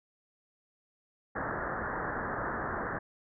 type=low-pass noise; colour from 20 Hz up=white; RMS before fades=-35 dBFS; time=1.35-2.99 s; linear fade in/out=10 ms; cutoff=1800 Hz; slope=96 dB/octave; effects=none